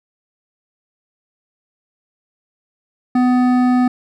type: tone with hard clipping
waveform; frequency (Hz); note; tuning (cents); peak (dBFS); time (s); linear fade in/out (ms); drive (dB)
sine; 250; B3; +21; -13; 3.15-3.88; 5; 12
effects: none